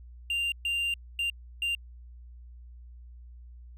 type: tone bursts at uneven times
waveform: triangle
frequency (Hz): 2786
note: F7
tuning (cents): -5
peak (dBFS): -25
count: 4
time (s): 0.3-0.52 / 0.65-0.94 / 1.19-1.3 / 1.62-1.75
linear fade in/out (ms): 2
effects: added 60 Hz sine -45 dBFS peak until 3.77 s